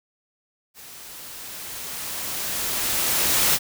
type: noise with level ramp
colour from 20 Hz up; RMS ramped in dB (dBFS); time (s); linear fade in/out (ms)
white; -43 to -18; 0.74-3.59; 50
effects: none